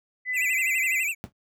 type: tone with pitch glide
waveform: sine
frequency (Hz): 2007 to 2046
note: B6 to C7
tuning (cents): +27 to -39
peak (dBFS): -25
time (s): 0.25-1.05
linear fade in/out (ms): 50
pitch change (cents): +34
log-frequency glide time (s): 0.47-0.58
type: tone with vibrato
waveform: square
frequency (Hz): 2489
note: D#7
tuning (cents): 0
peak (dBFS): -25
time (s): 0.33-1.15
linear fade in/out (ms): 50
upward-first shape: sine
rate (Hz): 12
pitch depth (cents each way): 160
type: noise with exponential decay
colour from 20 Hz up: brown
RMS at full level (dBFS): -28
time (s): 1.24-1.32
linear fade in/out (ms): 0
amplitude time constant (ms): 17
effects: high-pass 100 Hz 12 dB/octave